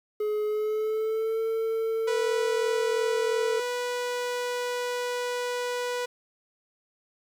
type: tone with pitch glide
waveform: triangle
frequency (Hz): 423.3 to 448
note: G#4 to A4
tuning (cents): +33 to +31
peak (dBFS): -23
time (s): 0.2-3.6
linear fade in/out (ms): 5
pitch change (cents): +98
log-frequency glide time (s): 0.46-1.4
type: tone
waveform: sawtooth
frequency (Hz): 490.9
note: B4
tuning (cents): -10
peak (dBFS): -24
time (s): 2.07-6.06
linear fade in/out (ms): 10
effects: low-pass 9000 Hz 12 dB/octave + 9-bit